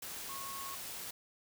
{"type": "tone in noise", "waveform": "sine", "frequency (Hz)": 1096, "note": "C#6", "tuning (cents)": -20, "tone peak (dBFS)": -44, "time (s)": [0.29, 0.75], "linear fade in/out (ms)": 5, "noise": "white", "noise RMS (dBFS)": -44, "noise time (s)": [0.02, 1.11], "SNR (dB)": -3, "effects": []}